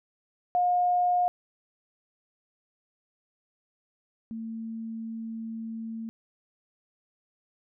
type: tone pair in turn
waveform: sine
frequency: 715 / 225.2 Hz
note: F5 / A3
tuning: +41 / +40 cents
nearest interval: octave + minor sixth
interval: 2001 cents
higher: first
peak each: -21 / -33 dBFS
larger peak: first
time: 0.55-1.28 / 4.31-6.09 s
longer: second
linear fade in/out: 0 ms
effects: none